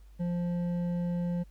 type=tone with hard clipping; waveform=sine; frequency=174.61 Hz; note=F3; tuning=in tune; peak=-30 dBFS; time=0.19-1.44 s; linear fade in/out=20 ms; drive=7 dB; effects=added 50 Hz sine -50 dBFS peak until 1.5 s + pink hiss -69 dBFS RMS until 1.5 s